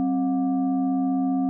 sine tone with frequency modulation, 265.1 Hz, C4, 23 cents sharp, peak -20 dBFS, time 0-1.49 s, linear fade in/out 0 ms, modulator 455 Hz, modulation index 0.58, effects none

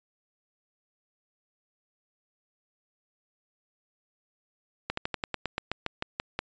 slowing click train, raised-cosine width 0.3 ms, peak -13 dBFS, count 13, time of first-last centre 4.9-6.39 s, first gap 74 ms, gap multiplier 1.09, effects resampled to 16000 Hz

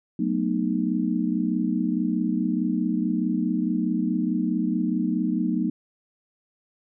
sine chord, B dominant seventh, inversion second, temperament just, 185.21 / 222.2 / 246.9 / 308.7 Hz, F#3 / A3 / B3 / D#4, +2 / +17 / 0 / -14 cents, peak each -27 dBFS, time 0.19-5.7 s, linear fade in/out 5 ms, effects none

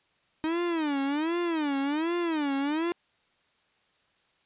45% pulse tone with vibrato, 309.1 Hz, D#4, 11 cents flat, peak -26 dBFS, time 0.44-2.92 s, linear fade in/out 0 ms, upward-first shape sine, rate 1.3 Hz, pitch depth 210 cents each way, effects white hiss -68 dBFS RMS until 4.45 s + resampled to 8000 Hz

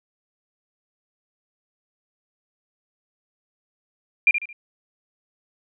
sine tone with echo, 2392 Hz, D7, 31 cents sharp, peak -11 dBFS, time 4.27-4.31 s, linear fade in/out 2 ms, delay 73 ms, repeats 3, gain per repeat -9 dB, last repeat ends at 4.529 s, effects none

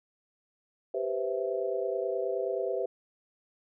sine chord, C major seventh, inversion second, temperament equal, 392 / 493.9 / 523.3 / 659.3 Hz, G4 / B4 / C5 / E5, 0 / 0 / 0 / 0 cents, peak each -33 / -34 / -34 / -35 dBFS, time 0.94-2.86 s, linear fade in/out 5 ms, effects none

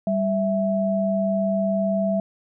sine tone pair together, 196.01 / 659.3 Hz, G3 / E5, 0 / 0 cents, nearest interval octave + major sixth, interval 2100 cents, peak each -22 / -22 dBFS, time 0.07-2.2 s, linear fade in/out 2 ms, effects none

